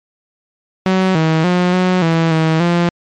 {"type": "tone with pitch steps", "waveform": "sawtooth", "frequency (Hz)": [187.8, 159.8, 179.2, 183.2, 164.3, 160, 172.7], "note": ["F#3", "D#3", "F3", "F#3", "E3", "D#3", "F3"], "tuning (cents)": [26, 47, 45, -17, -5, 49, -19], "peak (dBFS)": -7, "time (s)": [0.86, 2.89], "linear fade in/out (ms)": 0, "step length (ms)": 290, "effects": ["low-pass 4000 Hz 12 dB/octave", "MP3 64 kbps"]}